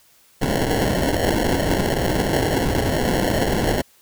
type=noise with sample-and-hold; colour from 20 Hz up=white; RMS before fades=-20 dBFS; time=0.41-3.82 s; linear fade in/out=10 ms; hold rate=1225 Hz; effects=white hiss -55 dBFS RMS until 4.01 s